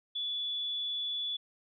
sine tone, 3438 Hz, A7, 41 cents flat, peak -32 dBFS, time 0.15-1.37 s, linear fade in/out 10 ms, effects none

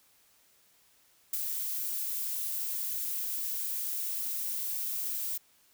violet noise with ADSR envelope, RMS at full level -30 dBFS, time 1.33-5.38 s, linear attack 6 ms, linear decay 30 ms, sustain -4 dB, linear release 9 ms, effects white hiss -65 dBFS RMS until 5.73 s

